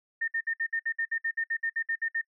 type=tone bursts; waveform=sine; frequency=1822 Hz; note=A#6; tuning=40 cents flat; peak=-26 dBFS; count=16; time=0.21-2.215 s; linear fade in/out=10 ms; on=70 ms; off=59 ms; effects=noise-tail reverb RT60 0.1 s tail -26 dB re dry